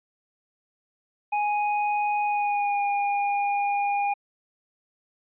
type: tone with pitch glide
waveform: square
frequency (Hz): 830.6 to 810.7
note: G#5 to G#5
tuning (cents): 0 to -42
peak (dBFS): -23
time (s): 1.32-4.14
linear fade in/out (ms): 10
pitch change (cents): -42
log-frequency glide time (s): 2.24-2.83
effects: resampled to 8000 Hz